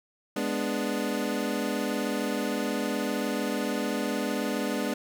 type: chord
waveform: 25% pulse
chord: G# diminished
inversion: none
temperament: equal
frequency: 207.7 / 246.9 / 293.7 Hz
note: G#3 / B3 / D4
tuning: 0 / 0 / 0 cents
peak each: -28 dBFS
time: 0.36-4.94 s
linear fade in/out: 5 ms
effects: none